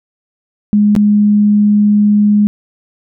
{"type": "tone with dropouts", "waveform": "sine", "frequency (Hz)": 207.7, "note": "G#3", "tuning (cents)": 0, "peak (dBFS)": -6, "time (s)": [0.73, 2.47], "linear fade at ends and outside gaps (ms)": 0, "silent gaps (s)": [0.952, 0.963], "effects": []}